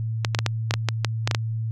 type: clicks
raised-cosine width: 0.2 ms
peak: -4 dBFS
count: 11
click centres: 0.248 / 0.348 / 0.389 / 0.463 / 0.709 / 0.739 / 0.887 / 1.047 / 1.275 / 1.312 / 1.348 s
effects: added 112 Hz sine -24 dBFS peak until 1.71 s